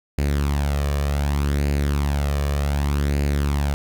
sawtooth tone with flanger, 71.5 Hz, D2, 46 cents flat, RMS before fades -21 dBFS, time 0.18-3.74 s, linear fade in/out 0 ms, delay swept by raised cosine 0.43 to 1.73 ms, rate 0.66 Hz, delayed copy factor +0.55, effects none

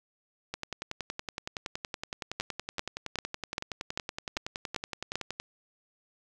two click trains, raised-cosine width 0.2 ms, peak -17 / -13 dBFS, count 53 / 8, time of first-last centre 0.54-5.4 / 2.4-5.156 s, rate 10.7 / 2.54 Hz, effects none

